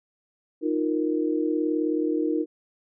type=chord; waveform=sine; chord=Eb suspended second; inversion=none; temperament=just; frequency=311.1 / 350 / 466.7 Hz; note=Eb4 / F4 / Bb4; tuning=0 / +4 / +2 cents; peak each=-24 / -28 / -29 dBFS; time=0.61-2.46 s; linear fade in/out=50 ms; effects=none